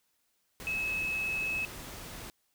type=tone in noise; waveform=sine; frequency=2583 Hz; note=E7; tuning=36 cents flat; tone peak=-30 dBFS; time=0.67-1.65 s; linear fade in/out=0 ms; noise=pink; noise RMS=-44 dBFS; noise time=0.6-2.3 s; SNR=+11 dB; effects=white hiss -75 dBFS RMS until 2.54 s